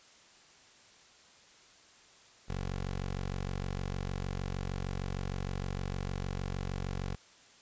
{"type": "tone", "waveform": "15% pulse", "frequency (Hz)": 46.51, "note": "F#1", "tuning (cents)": 10, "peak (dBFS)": -28, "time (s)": [2.48, 7.16], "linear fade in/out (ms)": 20, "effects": ["white hiss -59 dBFS RMS until 7.61 s", "resampled to 16000 Hz"]}